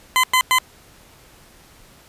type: tone bursts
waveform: 20% pulse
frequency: 1022 Hz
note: C6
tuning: 41 cents flat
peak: -8 dBFS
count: 3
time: 0.16-0.585 s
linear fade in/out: 0 ms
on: 75 ms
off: 100 ms
effects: pink hiss -49 dBFS RMS until 2.08 s + resampled to 32000 Hz